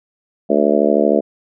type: harmonic tone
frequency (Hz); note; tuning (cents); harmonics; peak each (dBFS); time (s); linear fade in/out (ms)
73; D2; -10; 3 / 4 / 5 / 6 / 7 / 8 / 9; -19 / -19 / -19 / -19 / -19 / -19 / -19; 0.49-1.21; 20
effects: none